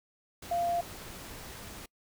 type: tone in noise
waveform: sine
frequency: 692 Hz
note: F5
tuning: 16 cents flat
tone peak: -27 dBFS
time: 0.51-0.81 s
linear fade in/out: 5 ms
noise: pink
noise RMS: -45 dBFS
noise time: 0.42-1.86 s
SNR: +15 dB
effects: noise-tail reverb RT60 0.1 s tail -25 dB re dry